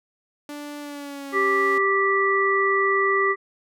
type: tone with pitch glide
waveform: sawtooth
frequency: 292.6 to 274.6 Hz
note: D4 to C#4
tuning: -6 to -16 cents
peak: -29 dBFS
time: 0.49-1.78 s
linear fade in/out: 2 ms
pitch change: -110 cents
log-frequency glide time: 0.8-1.37 s
type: harmonic tone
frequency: 392 Hz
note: G4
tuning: in tune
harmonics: 1 / 3 / 5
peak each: -22 / -22 / -22 dBFS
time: 1.32-3.36 s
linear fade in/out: 50 ms
effects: none